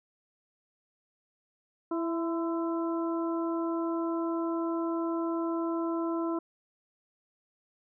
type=harmonic tone with a mistuned harmonic; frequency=332.1 Hz; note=E4; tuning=13 cents sharp; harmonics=1 / 2 / 3 / 4; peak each=-29 / -38 / -38 / -41 dBFS; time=1.91-6.39 s; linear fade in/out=5 ms; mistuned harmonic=3; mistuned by=+39 cents; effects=none